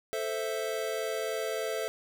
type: chord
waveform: square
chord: A minor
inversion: none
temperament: equal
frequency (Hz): 440 / 523.3 / 659.3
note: A4 / C5 / E5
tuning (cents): 0 / 0 / 0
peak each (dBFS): -35 / -37 / -36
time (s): 0.13-1.88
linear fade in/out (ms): 0
effects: none